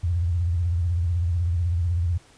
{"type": "tone with vibrato", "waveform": "sine", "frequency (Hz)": 86.1, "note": "F2", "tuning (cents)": -24, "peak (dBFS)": -20, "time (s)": [0.03, 2.18], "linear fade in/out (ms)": 10, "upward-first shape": "sine", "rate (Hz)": 16, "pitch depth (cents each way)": 110, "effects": ["pink hiss -54 dBFS RMS until 2.37 s", "resampled to 22050 Hz"]}